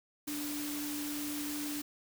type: tone in noise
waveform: sine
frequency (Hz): 293.7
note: D4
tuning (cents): 0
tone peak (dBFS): -37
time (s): 0.27-1.82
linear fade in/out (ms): 10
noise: white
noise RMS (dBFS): -41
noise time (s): 0.27-1.82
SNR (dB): +1
effects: none